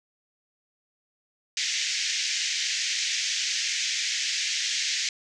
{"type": "band-pass noise", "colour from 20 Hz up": "white", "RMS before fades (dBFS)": -28, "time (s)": [1.57, 5.09], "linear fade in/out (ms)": 2, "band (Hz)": [1800, 6700], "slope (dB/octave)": 48, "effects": []}